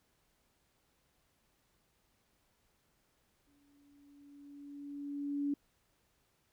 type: tone with exponential growth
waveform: sine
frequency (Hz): 285.4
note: D4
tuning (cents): -49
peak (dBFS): -30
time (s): 3.47-5.54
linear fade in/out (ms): 5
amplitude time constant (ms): 450
effects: pink hiss -75 dBFS RMS until 6.52 s